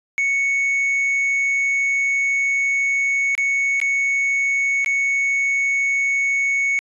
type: tone with dropouts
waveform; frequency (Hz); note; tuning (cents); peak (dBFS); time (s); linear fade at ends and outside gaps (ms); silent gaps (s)
triangle; 2217; C#7; 0; -15; 0.18-6.79; 0; 3.351-3.379 / 3.801-3.815 / 4.846-4.861
effects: resampled to 22050 Hz

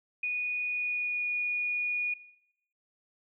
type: tone with pitch glide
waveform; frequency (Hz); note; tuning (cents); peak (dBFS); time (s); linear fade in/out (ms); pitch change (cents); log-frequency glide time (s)
sine; 2467 to 2451; D#7 to D#7; -15 to -27; -28; 0.23-2.14; 5; -12; 0.66-1.26
effects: noise-tail reverb RT60 0.9 s tail -20 dB re dry

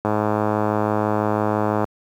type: click train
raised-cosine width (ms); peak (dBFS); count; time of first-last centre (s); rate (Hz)
1; -6; 191; 0.05-1.842; 106
effects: high-pass 80 Hz 12 dB/octave + 8-bit

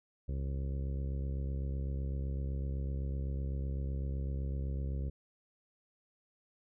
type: harmonic tone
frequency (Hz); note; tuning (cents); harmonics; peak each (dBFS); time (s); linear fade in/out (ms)
67.9; C#2; -35; 1 / 2 / 3 / 4 / 5 / 6 / 7 / 8; -34 / -40 / -48 / -52 / -54 / -54 / -55 / -56; 0.28-5.1; 10
effects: none

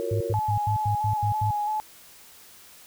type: chord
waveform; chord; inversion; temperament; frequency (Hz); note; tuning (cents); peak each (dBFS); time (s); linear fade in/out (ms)
sine; Gb major seventh; third; just; 346.9 / 370 / 462.5 / 555; F4 / Gb4 / Bb4 / Db5; -12 / 0 / -14 / +2; -35 / -35 / -29 / -33; 0-0.33; 0
type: tone bursts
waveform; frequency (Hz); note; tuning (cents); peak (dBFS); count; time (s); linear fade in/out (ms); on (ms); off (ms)
sine; 105.1; G#2; +21; -23; 8; 0.11-1.51; 5; 98; 88
type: tone with vibrato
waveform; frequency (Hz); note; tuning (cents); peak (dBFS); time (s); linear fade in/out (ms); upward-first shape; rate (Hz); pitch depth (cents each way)
sine; 845; G#5; +30; -24; 0.34-1.8; 0; square; 3; 25
effects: white hiss -50 dBFS RMS until 2.86 s

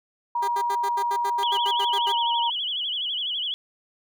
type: tone with pitch glide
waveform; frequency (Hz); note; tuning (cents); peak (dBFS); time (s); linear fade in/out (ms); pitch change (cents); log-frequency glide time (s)
sine; 953 to 940.4; A#5 to A#5; +38 to +15; -22; 0.35-2.5; 5; -23; 1.93-2.18
type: tone bursts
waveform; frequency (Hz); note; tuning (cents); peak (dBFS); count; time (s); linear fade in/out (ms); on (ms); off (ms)
15% pulse; 400.5; G4; +37; -23; 13; 0.42-2.125; 10; 61; 76
type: tone with vibrato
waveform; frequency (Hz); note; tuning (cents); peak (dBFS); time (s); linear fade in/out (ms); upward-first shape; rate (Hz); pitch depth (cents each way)
sine; 3149; G7; +7; -25; 1.43-3.54; 0; sine; 12; 140
effects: none

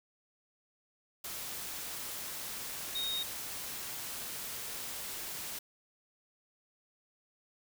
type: tone in noise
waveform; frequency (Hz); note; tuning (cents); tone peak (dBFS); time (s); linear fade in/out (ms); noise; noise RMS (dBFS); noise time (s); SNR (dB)
sine; 3729; A#7; 0; -33; 2.95-3.23; 5; white; -41; 1.24-5.59; +5
effects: none

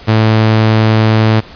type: tone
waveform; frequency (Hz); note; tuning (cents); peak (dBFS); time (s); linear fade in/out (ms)
sawtooth; 110; A2; 0; -3; 0.07-1.41; 20
effects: pink hiss -35 dBFS RMS until 1.55 s + resampled to 11025 Hz

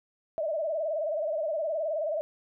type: tone with vibrato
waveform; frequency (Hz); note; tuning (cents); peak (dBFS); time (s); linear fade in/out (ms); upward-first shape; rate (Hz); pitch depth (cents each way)
sine; 624; D#5; +5; -27; 0.38-2.21; 0; sine; 19; 110
effects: none

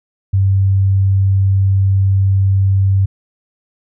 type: tone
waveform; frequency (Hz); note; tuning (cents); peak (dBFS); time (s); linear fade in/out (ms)
sine; 97; G2; -18; -9; 0.33-3.06; 10
effects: none

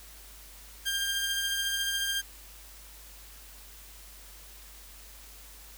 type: tone pair together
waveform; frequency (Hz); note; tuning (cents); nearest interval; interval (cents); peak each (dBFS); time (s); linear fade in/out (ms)
sawtooth; 1600 / 3186; G6 / G7; +35 / +27; octave; 1192; -28; 0.85-2.22; 20
effects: added 50 Hz sine -51 dBFS peak until 5.77 s + white hiss -51 dBFS RMS until 5.77 s

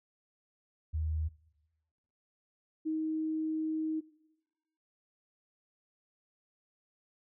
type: tone pair in turn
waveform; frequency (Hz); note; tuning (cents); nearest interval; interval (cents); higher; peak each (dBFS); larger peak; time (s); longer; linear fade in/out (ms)
sine; 78.5 / 314.9; D#2 / D#4; +16 / +21; 2 octaves; 2405; second; -30 / -30; neither; 0.93-1.29 / 2.85-4.01; second; 20
effects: noise-tail reverb RT60 1.0 s tail -20 dB re dry

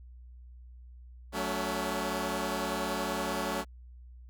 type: chord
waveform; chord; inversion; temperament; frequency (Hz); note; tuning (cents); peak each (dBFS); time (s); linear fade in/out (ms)
10% pulse; F# minor; none; equal with one note detuned; 185 / 220 / 282.8; F#3 / A3 / C#4; 0 / 0 / +35; -27; 1.32-3.65; 50
effects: added 61 Hz sine -47 dBFS peak until 4.29 s

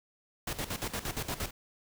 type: noise with tremolo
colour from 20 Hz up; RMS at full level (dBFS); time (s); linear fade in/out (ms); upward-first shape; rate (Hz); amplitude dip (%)
pink; -34; 0.47-1.51; 5; square; 8.6; 75
effects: none

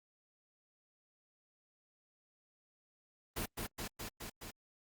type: noise with echo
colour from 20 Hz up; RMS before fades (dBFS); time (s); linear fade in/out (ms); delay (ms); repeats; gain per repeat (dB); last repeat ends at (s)
pink; -38; 3.36-3.46; 10; 210; 5; -2; 4.51
effects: Opus 32 kbps

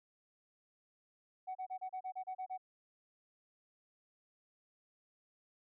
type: tone bursts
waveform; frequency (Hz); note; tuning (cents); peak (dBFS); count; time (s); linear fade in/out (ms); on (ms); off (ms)
sine; 749; F#5; +21; -37; 10; 1.47-2.578; 20; 82; 32
effects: tanh soft clip ceiling -36 dBFS

